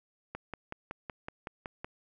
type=click train; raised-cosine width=0.5 ms; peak=-23 dBFS; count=9; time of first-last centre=0.35-1.845 s; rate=5.35 Hz; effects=none